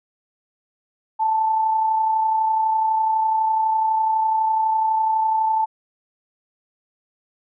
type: tone with amplitude modulation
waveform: sine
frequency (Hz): 880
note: A5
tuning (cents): 0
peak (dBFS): -15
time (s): 1.19-5.66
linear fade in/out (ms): 20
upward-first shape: sine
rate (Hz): 32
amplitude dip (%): 35
effects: none